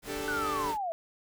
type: noise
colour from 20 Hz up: pink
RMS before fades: -43 dBFS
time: 0.02-0.78 s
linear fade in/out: 50 ms
type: chord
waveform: sawtooth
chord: D suspended fourth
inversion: none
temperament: equal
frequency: 293.7 / 392 / 440 Hz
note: D4 / G4 / A4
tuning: 0 / 0 / 0 cents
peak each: -34 / -35 / -33 dBFS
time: 0.06-0.75 s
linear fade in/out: 50 ms
type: linear sweep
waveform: sine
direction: down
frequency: 1517 to 640 Hz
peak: -30 dBFS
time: 0.28-0.92 s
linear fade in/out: 0 ms
effects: none